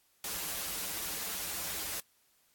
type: noise with comb filter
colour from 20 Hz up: white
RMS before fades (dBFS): -37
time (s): 0.24-2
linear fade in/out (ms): 2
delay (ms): 8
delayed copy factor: -0.8
effects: white hiss -70 dBFS RMS until 2.54 s + AAC 64 kbps